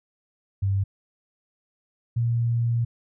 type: tone pair in turn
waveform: sine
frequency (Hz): 98 / 117.62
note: G2 / A#2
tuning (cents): 0 / +16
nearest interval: minor third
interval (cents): 316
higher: second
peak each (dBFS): -20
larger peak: neither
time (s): 0.62-0.84 / 2.16-2.85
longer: second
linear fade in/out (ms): 10
effects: none